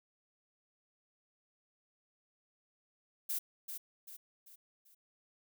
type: noise with echo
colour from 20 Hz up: violet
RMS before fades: -36 dBFS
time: 3.29-3.39 s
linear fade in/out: 10 ms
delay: 390 ms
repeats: 4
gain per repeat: -7 dB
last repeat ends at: 4.95 s
effects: none